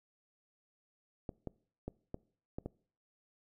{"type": "clicks", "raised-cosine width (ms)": 2, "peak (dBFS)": -26, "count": 6, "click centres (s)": [1.292, 1.473, 1.88, 2.144, 2.585, 2.66], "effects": ["noise-tail reverb RT60 0.5 s tail -23 dB re dry"]}